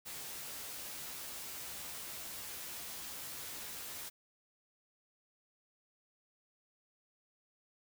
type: noise with comb filter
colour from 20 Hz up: white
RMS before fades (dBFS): -45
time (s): 0.05-4.1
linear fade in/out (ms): 20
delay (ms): 14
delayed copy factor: +0.6
effects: none